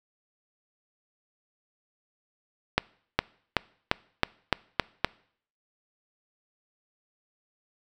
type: accelerating click train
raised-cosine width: 0.3 ms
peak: -4 dBFS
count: 8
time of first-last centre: 2.78-5.046 s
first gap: 410 ms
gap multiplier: 0.92
effects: noise-tail reverb RT60 0.6 s tail -24 dB re dry